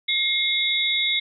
sine tone cluster, 2139 / 3463 / 3785 Hz, C7 / A7 / A#7, +38 / -28 / +26 cents, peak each -24 dBFS, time 0.08-1.2 s, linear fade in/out 10 ms, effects none

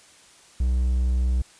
triangle tone, 62.5 Hz, B1, 21 cents sharp, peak -17 dBFS, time 0.6-1.42 s, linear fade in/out 5 ms, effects white hiss -52 dBFS RMS until 1.59 s + resampled to 22050 Hz

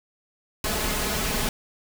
pink noise with comb filter, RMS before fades -26 dBFS, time 0.64-1.49 s, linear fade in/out 2 ms, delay 4.7 ms, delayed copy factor +0.6, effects none

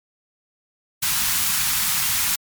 white band-stop noise, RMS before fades -21 dBFS, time 1.02-2.36 s, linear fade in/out 10 ms, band 210 to 900 Hz, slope 24 dB/octave, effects MP3 96 kbps

